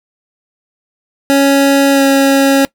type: tone with pitch glide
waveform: 25% pulse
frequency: 277.2 to 274 Hz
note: C#4 to C#4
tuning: 0 to -20 cents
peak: -3 dBFS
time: 1.3-2.65 s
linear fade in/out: 0 ms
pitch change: -20 cents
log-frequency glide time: 1.92-2.02 s
effects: noise-tail reverb RT60 0.1 s tail -22 dB re dry